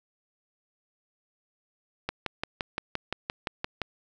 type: click train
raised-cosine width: 0.3 ms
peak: -13 dBFS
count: 11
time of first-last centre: 2.09-3.817 s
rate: 5.79 Hz
effects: none